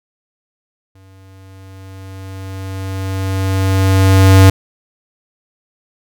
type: tone with exponential growth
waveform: square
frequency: 95.6 Hz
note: G2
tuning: 43 cents flat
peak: -3 dBFS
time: 0.95-4.5 s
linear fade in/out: 5 ms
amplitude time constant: 770 ms
effects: none